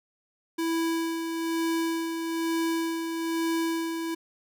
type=tone with tremolo; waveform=square; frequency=329.6 Hz; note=E4; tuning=in tune; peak=-25 dBFS; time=0.58-4.15 s; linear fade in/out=10 ms; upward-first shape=sine; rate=1.1 Hz; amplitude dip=45%; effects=none